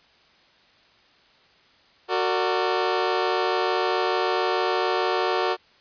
20% pulse chord, Gb augmented, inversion none, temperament equal with one note detuned, 370 / 456.8 / 587.3 Hz, Gb4 / Bb4 / D5, 0 / -35 / 0 cents, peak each -19 / -21 / -24 dBFS, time 2.08-5.57 s, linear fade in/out 50 ms, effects white hiss -57 dBFS RMS until 5.8 s + resampled to 11025 Hz

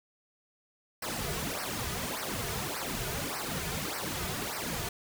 pink noise with flanger, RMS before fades -35 dBFS, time 1.02-4.89 s, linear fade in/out 5 ms, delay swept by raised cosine 0.28 to 3.78 ms, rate 1.7 Hz, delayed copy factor -0.95, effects none

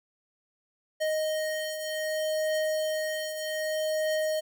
square beating tone pair, 622.3 / 622.94 Hz, D#5 / D#5, 0 / +2 cents, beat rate 0.64 Hz, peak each -29 / -36 dBFS, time 1-4.41 s, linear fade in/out 20 ms, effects none

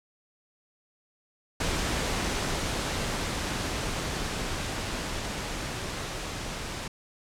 pink noise with level ramp, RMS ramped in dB -28 to -35 dBFS, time 1.6-6.88 s, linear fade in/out 5 ms, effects low-pass 8000 Hz 12 dB/octave

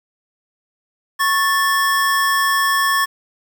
square tone pair together, 1102.6 / 1760 Hz, C#6 / A6, -10 / 0 cents, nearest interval minor sixth, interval 810 cents, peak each -18 dBFS, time 1.19-3.06 s, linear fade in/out 20 ms, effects 7-bit

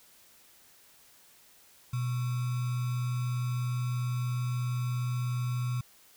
sine tone with sample-and-hold, 123.47 Hz, B2, in tune, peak -28 dBFS, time 1.93-5.81 s, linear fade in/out 5 ms, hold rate 1225 Hz, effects white hiss -59 dBFS RMS until 6.16 s

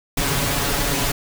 pink noise with comb filter, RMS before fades -21 dBFS, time 0.17-1.12 s, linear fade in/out 5 ms, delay 7.1 ms, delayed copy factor +0.8, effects none

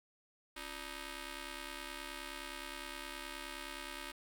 5% pulse ring-modulated tone, 311.1 Hz, D#4, in tune, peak -29 dBFS, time 0.56-4.12 s, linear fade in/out 10 ms, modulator 657 Hz, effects none

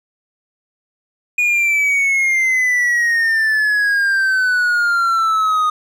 triangle exponential sweep, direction down, 2460 to 1235 Hz, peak -11 dBFS, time 1.38-5.7 s, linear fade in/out 5 ms, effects none

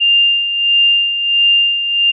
sine tone with tremolo, 2798 Hz, F7, 3 cents sharp, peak -7 dBFS, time 0-2.12 s, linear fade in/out 20 ms, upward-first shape sine, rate 1.5 Hz, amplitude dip 60%, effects none

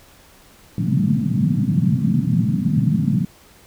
pink band-pass noise, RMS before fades -18 dBFS, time 0.78-3.25 s, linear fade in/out 2 ms, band 120 to 240 Hz, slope 48 dB/octave, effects pink hiss -49 dBFS RMS until 3.66 s

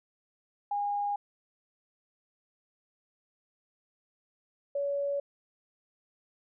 sine tone pair in turn, 816 / 565.3 Hz, G#5 / C#5, -31 / +34 cents, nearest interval tritone, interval 635 cents, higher first, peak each -28 dBFS, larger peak neither, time 0.71-1.16 / 4.75-5.2 s, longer neither, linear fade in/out 5 ms, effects none

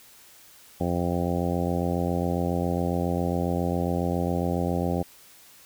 harmonic tone, 87.31 Hz, F2, in tune, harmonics 1 / 2 / 3 / 4 / 5 / 6 / 7 / 8 / 9, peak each -30 / -28 / -31 / -33 / -35 / -33 / -36 / -37 / -35 dBFS, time 0.8-5.03 s, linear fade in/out 10 ms, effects white hiss -52 dBFS RMS until 5.65 s

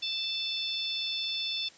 harmonic tone, 882 Hz, A5, 4 cents sharp, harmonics 3 / 4 / 5 / 6, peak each -39 / -32 / -40 / -38 dBFS, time 0.02-1.69 s, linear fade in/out 10 ms, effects white hiss -55 dBFS RMS until 1.77 s + resampled to 16000 Hz

